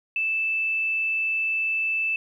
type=tone; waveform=sine; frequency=2637 Hz; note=E7; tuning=in tune; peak=-22 dBFS; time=0.16-2.16 s; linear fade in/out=2 ms; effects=10-bit